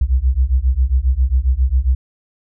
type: beating tone pair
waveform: sine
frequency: 60.7 / 68.1 Hz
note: B1 / C#2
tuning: -29 / -30 cents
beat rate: 7.4 Hz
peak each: -15 dBFS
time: 0.01-1.95 s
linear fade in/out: 5 ms
effects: none